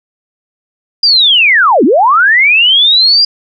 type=linear two-way sweep; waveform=sine; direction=down then up; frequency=4879 to 218.7 to 4879 Hz; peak=-4 dBFS; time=1.03-3.25 s; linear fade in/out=5 ms; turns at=1.84 s; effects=none